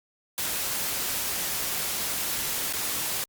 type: noise with dropouts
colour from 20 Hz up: white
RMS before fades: -29 dBFS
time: 0.38-3.24 s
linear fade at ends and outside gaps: 1 ms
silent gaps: 2.727-2.735 s
effects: Opus 48 kbps